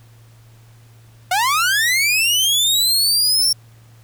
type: linear sweep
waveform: sawtooth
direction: up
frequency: 698.5 to 5500 Hz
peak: -11 dBFS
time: 1.31-3.53 s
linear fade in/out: 5 ms
effects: added 114 Hz sine -44 dBFS peak until 4.03 s + pink hiss -54 dBFS RMS until 4.03 s